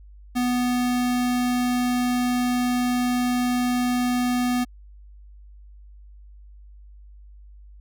square tone, 246.9 Hz, B3, in tune, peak -21 dBFS, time 0.35-4.65 s, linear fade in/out 20 ms, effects added 50 Hz sine -43 dBFS peak until 7.8 s

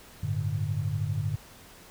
sine chord, G suspended second, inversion none, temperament equal with one note detuned, 97.49 / 110 / 146.83 Hz, G2 / A2 / D3, -9 / 0 / 0 cents, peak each -31 dBFS, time 0.23-1.36 s, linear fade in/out 5 ms, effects pink hiss -51 dBFS RMS until 1.9 s

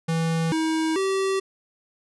square tone with pitch steps, 163.8 / 319.1 / 385.9 Hz, E3 / D#4 / G4, -11 / +44 / -27 cents, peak -22 dBFS, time 0.08-1.4 s, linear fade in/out 10 ms, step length 440 ms, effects resampled to 24000 Hz

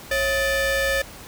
40% pulse ring-modulated tone, 604 Hz, D5, 48 cents sharp, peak -16 dBFS, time 0.11-1.02 s, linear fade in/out 5 ms, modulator 1150 Hz, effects pink hiss -41 dBFS RMS until 1.27 s

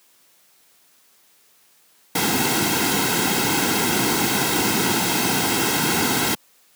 pink noise with comb filter, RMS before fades -20 dBFS, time 2.15-6.35 s, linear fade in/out 5 ms, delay 1.7 ms, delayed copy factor -0.7, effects white hiss -57 dBFS RMS until 6.75 s + high-pass 150 Hz 12 dB/octave

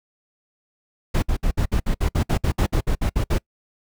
brown noise bursts, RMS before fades -19 dBFS, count 16, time 1.14-3.385 s, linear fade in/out 10 ms, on 85 ms, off 59 ms, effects noise-tail reverb RT60 0.1 s tail -26 dB re dry

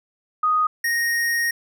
sine / square tone pair in turn, 1244.5 / 1864.6 Hz, D#6 / A#6, 0 / 0 cents, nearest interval perfect fifth, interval 700 cents, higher second, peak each -16 / -20 dBFS, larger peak first, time 0.43-0.67 / 0.84-1.51 s, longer second, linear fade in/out 5 ms, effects none

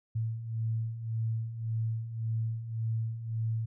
sine beating tone pair, 111.3 / 113.1 Hz, A2 / A2, +20 / +48 cents, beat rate 1.8 Hz, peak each -37 / -31 dBFS, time 0.15-3.66 s, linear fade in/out 10 ms, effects none

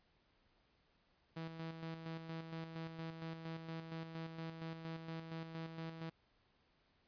sawtooth tone with tremolo, 163.1 Hz, E3, 18 cents flat, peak -39 dBFS, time 1.36-6.1 s, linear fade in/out 10 ms, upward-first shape square, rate 4.3 Hz, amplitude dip 50%, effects pink hiss -75 dBFS RMS until 7.07 s + resampled to 11025 Hz

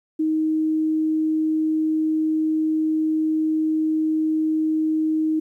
sine tone, 313.7 Hz, D#4, 14 cents sharp, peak -18 dBFS, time 0.19-5.4 s, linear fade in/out 10 ms, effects 10-bit

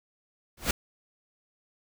pink noise with exponential growth, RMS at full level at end -20 dBFS, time 0.57-0.71 s, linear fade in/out 5 ms, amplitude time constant 30 ms, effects none

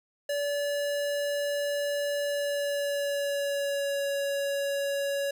square tone with pitch glide, 575 to 560.9 Hz, D5 to C#5, -37 to +20 cents, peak -28 dBFS, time 0.29-5.31 s, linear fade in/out 5 ms, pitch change -43 cents, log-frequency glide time 2.23-4.06 s, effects none

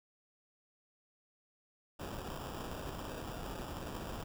pink noise with sample-and-hold, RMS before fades -43 dBFS, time 1.99-4.24 s, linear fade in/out 10 ms, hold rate 2100 Hz, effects none

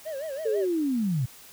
triangle tone with vibrato, 586 Hz, D5, 4 cents flat, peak -29 dBFS, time 0.05-0.66 s, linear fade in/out 20 ms, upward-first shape sine, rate 6.1 Hz, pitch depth 170 cents each way
sine linear sweep, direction down, 456.9 to 115.2 Hz, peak -23 dBFS, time 0.45-1.26 s, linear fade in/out 10 ms
effects white hiss -49 dBFS RMS until 1.52 s

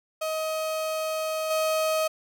35% pulse tone with level steps, 631 Hz, D#5, 24 cents sharp, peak -25 / -21 dBFS, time 0.21-2.08 s, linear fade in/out 10 ms, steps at 1.5 s, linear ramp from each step 10 ms, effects none

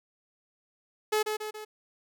sawtooth tone with echo, 428 Hz, A4, 48 cents flat, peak -20 dBFS, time 1.12-1.23 s, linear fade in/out 10 ms, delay 140 ms, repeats 3, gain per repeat -5 dB, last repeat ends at 1.65 s, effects none

